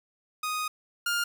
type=tone pair in turn; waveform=sawtooth; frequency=1244.5 / 1408.5 Hz; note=D#6 / F6; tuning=0 / +14 cents; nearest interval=major second; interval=214 cents; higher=second; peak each=-25 / -22 dBFS; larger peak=second; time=0.43-0.68 / 1.06-1.24 s; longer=first; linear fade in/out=5 ms; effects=none